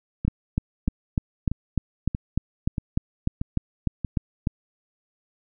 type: two click trains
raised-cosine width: 5 ms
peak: -14 / -9 dBFS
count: 7 / 15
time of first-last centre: 0.25-4.047 / 0.28-4.472 s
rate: 1.58 / 3.34 Hz
effects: none